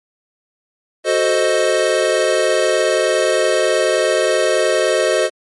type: chord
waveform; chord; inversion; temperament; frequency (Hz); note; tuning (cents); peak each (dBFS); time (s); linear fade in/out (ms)
square; F# diminished seventh; none; equal; 370 / 440 / 523.3 / 622.3; F#4 / A4 / C5 / Eb5; 0 / 0 / 0 / 0; -21 / -21 / -19 / -18; 1.04-5.3; 50
effects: MP3 48 kbps